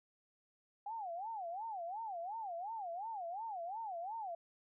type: tone with vibrato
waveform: sine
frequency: 784 Hz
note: G5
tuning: in tune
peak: -40 dBFS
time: 0.86-4.35 s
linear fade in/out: 5 ms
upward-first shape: sine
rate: 2.8 Hz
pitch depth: 270 cents each way
effects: none